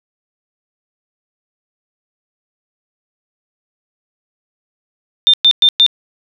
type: tone bursts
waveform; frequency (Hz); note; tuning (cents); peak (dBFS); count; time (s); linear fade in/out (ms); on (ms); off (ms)
sine; 3600; A7; +39; -5; 4; 5.27-5.864; 0; 66; 110
effects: none